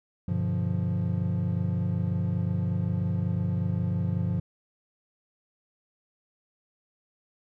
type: chord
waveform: triangle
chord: G dominant seventh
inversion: none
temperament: equal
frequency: 98 / 123.47 / 146.83 / 174.61 Hz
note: G2 / B2 / D3 / F3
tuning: 0 / 0 / 0 / 0 cents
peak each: -27 / -30 / -32 / -27 dBFS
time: 0.28-4.4 s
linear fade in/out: 5 ms
effects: none